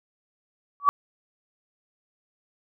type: tone with exponential growth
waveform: sine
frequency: 1140 Hz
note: C#6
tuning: 48 cents sharp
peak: -9 dBFS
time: 0.8-0.89 s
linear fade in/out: 0 ms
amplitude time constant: 18 ms
effects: none